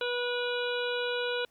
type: harmonic tone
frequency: 487.7 Hz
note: B4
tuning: 22 cents flat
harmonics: 1 / 2 / 3 / 5 / 6 / 7 / 8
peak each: -31 / -41 / -35 / -41 / -40 / -42 / -40 dBFS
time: 0.01-1.45 s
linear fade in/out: 2 ms
effects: pink hiss -68 dBFS RMS until 1.5 s